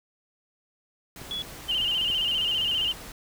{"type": "noise", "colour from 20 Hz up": "pink", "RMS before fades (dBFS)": -42, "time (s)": [1.16, 3.12], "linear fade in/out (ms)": 2}
{"type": "clicks", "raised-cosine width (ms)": 3, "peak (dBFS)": -28, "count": 3, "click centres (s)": [1.216, 2.014, 2.101]}
{"type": "tone", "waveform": "sine", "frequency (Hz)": 3385, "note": "G#7", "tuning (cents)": 32, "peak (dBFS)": -29, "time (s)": [1.31, 1.42], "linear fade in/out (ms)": 0}
{"type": "tone with vibrato", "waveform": "sine", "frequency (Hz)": 2960, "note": "F#7", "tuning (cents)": 0, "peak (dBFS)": -23, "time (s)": [1.68, 2.93], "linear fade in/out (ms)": 20, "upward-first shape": "square", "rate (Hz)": 15, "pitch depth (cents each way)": 68}
{"effects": []}